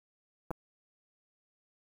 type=clicks; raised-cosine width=1 ms; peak=-22 dBFS; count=2; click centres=0.507 / 0.513 s; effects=8-bit